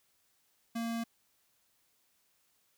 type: tone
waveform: square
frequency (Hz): 230.5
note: A#3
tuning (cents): -19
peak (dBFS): -34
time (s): 0.75-1.04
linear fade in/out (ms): 10
effects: white hiss -73 dBFS RMS until 2.77 s